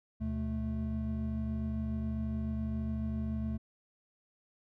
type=tone cluster; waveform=triangle; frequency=75.2 / 124.5 / 218.4 Hz; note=D2 / B2 / A3; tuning=+42 / +14 / -13 cents; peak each=-34 / -39 / -33 dBFS; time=0.2-3.58 s; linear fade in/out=20 ms; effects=none